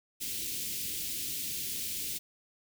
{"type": "band-stop noise", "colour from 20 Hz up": "white", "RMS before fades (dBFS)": -36, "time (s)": [0.2, 2.19], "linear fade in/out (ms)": 20, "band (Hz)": [380, 2500], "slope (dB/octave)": 24, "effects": []}